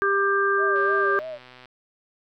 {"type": "harmonic tone", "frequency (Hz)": 396.4, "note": "G4", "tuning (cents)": 19, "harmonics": [1, 3, 4], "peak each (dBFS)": [-23, -23, -23], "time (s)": [0.02, 1.19], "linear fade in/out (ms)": 0}
{"type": "tone with vibrato", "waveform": "sine", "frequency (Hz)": 600, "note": "D5", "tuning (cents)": 37, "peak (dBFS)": -31, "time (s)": [0.57, 1.39], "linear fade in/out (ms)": 50, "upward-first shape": "sine", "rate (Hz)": 3.2, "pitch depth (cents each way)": 120}
{"type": "click train", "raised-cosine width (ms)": 0.3, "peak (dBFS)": -30, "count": 114, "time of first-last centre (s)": [0.76, 1.657], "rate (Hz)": 126}
{"effects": []}